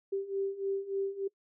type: beating tone pair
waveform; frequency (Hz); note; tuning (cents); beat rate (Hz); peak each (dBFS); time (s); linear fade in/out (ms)
sine; 390.1 / 393.5; G4 / G4; -8 / +7; 3.4; -36 / -33; 0.12-1.28; 10
effects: noise-tail reverb RT60 0.1 s tail -22 dB re dry